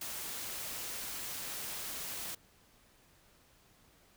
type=noise; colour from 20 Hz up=white; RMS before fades=-41 dBFS; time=0.01-2.35 s; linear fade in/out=5 ms; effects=pink hiss -65 dBFS RMS until 4.16 s